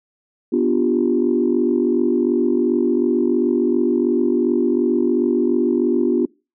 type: chord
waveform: sine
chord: G dominant seventh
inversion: first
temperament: equal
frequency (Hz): 246.9 / 293.7 / 349.2 / 392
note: B3 / D4 / F4 / G4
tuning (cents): 0 / 0 / 0 / 0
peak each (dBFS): -19 / -21 / -18 / -22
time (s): 0.52-6.26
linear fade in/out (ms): 10
effects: noise-tail reverb RT60 0.3 s tail -24 dB re dry + tanh soft clip ceiling -5 dBFS